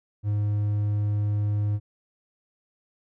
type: tone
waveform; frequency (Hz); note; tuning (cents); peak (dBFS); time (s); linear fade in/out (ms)
triangle; 103.83; G#2; 0; -20; 0.23-1.8; 50
effects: none